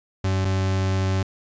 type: tone pair in turn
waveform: 40% pulse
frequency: 95.3 / 95.3 Hz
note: G2 / G2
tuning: -48 / -48 cents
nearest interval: unison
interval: 0 cents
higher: neither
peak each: -19 dBFS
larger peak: neither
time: 0.24-0.45 / 0.45-1.23 s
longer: second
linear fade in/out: 5 ms
effects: resampled to 16000 Hz + 10-bit